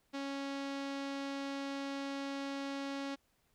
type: tone with low-pass filter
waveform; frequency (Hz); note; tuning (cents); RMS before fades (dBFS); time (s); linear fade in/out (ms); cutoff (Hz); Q
sawtooth; 276.6; C#4; -4; -40; 0.13-3.16; 20; 4800; 1.2
effects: pink hiss -75 dBFS RMS until 3.54 s